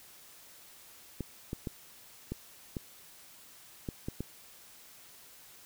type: clicks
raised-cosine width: 3 ms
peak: -22 dBFS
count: 8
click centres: 1.207 / 1.531 / 1.672 / 2.32 / 2.768 / 3.888 / 4.085 / 4.206 s
effects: white hiss -55 dBFS RMS until 5.65 s